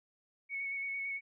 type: tone with vibrato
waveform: sine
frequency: 2217 Hz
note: C#7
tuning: in tune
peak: -35 dBFS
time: 0.49-1.21 s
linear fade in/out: 50 ms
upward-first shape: square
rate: 8.9 Hz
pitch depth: 13 cents each way
effects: none